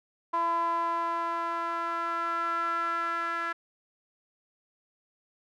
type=tone with band-pass filter sweep; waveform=sawtooth; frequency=336.8 Hz; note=E4; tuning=37 cents sharp; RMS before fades=-30 dBFS; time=0.33-3.53 s; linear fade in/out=10 ms; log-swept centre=1000 to 1500 Hz; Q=6.3; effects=none